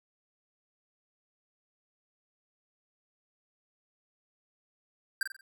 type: tone with echo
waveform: square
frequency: 1577 Hz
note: G6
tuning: 10 cents sharp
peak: -27 dBFS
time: 5.21-5.23 s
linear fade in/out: 2 ms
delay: 45 ms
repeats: 4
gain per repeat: -7 dB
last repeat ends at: 5.41 s
effects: none